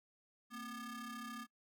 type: ring-modulated tone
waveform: 30% pulse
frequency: 489.3 Hz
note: B4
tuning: 16 cents flat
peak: -39 dBFS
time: 0.5-1.47 s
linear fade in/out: 50 ms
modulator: 717 Hz
effects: noise-tail reverb RT60 0.1 s tail -25 dB re dry